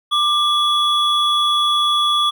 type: tone pair together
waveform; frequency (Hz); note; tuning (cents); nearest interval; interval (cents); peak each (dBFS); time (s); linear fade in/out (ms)
triangle; 1187 / 3384; D6 / G#7; +18 / +32; octave + tritone; 1814; -15; 0.11-2.31; 20
effects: none